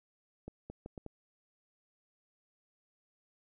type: accelerating click train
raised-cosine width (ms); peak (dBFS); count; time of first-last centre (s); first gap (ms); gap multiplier
2; -30; 5; 0.48-1.063; 220; 0.73
effects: none